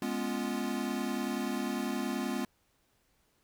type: chord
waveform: square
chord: C# dominant seventh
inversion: second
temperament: equal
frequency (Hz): 207.7 / 246.9 / 277.2 / 349.2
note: G#3 / B3 / C#4 / E#4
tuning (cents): 0 / 0 / 0 / 0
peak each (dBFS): -38 / -36 / -39 / -40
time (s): 0.02-2.45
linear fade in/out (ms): 2
effects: pink hiss -72 dBFS RMS until 3.43 s